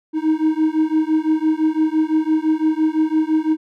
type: beating tone pair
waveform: triangle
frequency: 311.1 / 317 Hz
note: D#4 / D#4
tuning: 0 / +32 cents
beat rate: 5.9 Hz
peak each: -16 dBFS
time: 0.13-3.57 s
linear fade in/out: 50 ms
effects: none